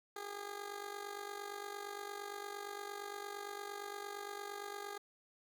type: tone with amplitude modulation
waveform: 15% pulse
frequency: 407 Hz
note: G#4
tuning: 35 cents flat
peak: -34 dBFS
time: 0.16-4.98 s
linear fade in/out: 5 ms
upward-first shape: sine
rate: 48.7 Hz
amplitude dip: 70%
effects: none